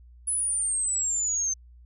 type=exponential sweep; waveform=sine; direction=down; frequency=10280 to 6210 Hz; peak=-24 dBFS; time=0.27-1.54 s; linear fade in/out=10 ms; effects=added 60 Hz sine -48 dBFS peak until 1.85 s